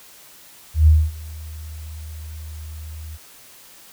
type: tone with ADSR envelope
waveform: sine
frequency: 77.78 Hz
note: D#2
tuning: in tune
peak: -7 dBFS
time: 0.74-3.18 s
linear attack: 130 ms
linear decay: 240 ms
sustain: -24 dB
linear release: 32 ms
effects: white hiss -46 dBFS RMS until 3.92 s